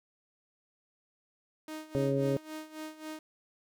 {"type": "tone with tremolo", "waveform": "sawtooth", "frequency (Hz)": 311.1, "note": "D#4", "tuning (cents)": 0, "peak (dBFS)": -34, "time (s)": [1.68, 3.19], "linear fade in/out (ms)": 2, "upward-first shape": "sine", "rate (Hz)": 3.7, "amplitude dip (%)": 80}
{"type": "harmonic tone", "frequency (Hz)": 137.7, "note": "C#3", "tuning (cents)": -11, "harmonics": [1, 2, 3, 4], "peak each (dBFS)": [-32, -32, -32, -32], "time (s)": [1.95, 2.37], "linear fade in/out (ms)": 0}
{"effects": []}